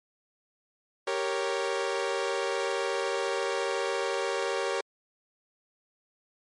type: chord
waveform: sawtooth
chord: G diminished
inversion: none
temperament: equal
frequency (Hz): 392 / 466.2 / 554.4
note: G4 / Bb4 / Db5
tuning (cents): 0 / 0 / 0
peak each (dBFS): -28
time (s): 1.07-4.81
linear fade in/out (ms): 5
effects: low-pass 7000 Hz 12 dB/octave + MP3 48 kbps